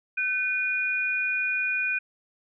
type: tone pair together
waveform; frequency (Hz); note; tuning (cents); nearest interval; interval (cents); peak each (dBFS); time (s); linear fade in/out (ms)
sine; 1524.3 / 2450; G6 / D#7; -49 / -27; minor sixth; 822; -29 / -25; 0.17-1.99; 10
effects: none